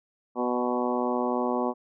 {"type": "harmonic tone with a mistuned harmonic", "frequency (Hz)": 123.47, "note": "B2", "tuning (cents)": 0, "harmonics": [2, 3, 4, 5, 6, 7, 8, 9], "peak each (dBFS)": [-29, -31, -32, -33, -34, -34, -35, -36], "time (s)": [0.35, 1.74], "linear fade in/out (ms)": 50, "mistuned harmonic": 5, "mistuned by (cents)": -17, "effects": []}